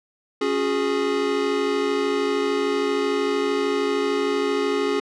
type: chord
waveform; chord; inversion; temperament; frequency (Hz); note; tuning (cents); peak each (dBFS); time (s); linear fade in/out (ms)
square; C# suspended fourth; none; equal with one note detuned; 277.2 / 362.2 / 415.3; C#4 / F#4 / G#4; 0 / -37 / 0; -27 / -28 / -23; 0.41-5; 5
effects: low-pass 5000 Hz 12 dB/octave